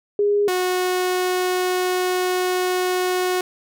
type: tone pair in turn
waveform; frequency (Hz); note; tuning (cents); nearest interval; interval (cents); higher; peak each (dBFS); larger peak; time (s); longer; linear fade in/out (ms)
sine / sawtooth; 410 / 365.4; G#4 / F#4; -22 / -22; major second; 200; first; -15; neither; 0.19-0.48 / 0.48-3.41; second; 2
effects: none